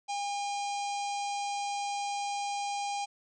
harmonic tone with a mistuned harmonic, 809 Hz, G#5, 46 cents flat, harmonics 1 / 3 / 4 / 5 / 6 / 7 / 8 / 9 / 10, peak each -32 / -43 / -46 / -48 / -47 / -48 / -48 / -52 / -50 dBFS, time 0.08-3.06 s, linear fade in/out 20 ms, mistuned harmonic 4, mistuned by -22 cents, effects none

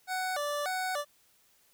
25% pulse tone with vibrato, 659.3 Hz, E5, in tune, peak -27 dBFS, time 0.07-1.05 s, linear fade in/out 50 ms, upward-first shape square, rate 1.7 Hz, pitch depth 210 cents each way, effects white hiss -66 dBFS RMS until 1.73 s

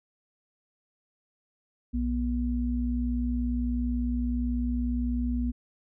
sine tone pair together, 60.74 / 242.8 Hz, B1 / B3, -28 / -29 cents, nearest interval 2 octaves, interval 2399 cents, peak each -28 dBFS, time 1.93-5.52 s, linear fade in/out 20 ms, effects none

